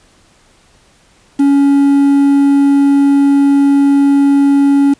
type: tone with quantisation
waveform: triangle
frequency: 280.1 Hz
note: C#4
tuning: 18 cents sharp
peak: -4 dBFS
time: 1.39-4.94 s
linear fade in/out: 10 ms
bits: 5
effects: pink hiss -49 dBFS RMS until 4.99 s + resampled to 22050 Hz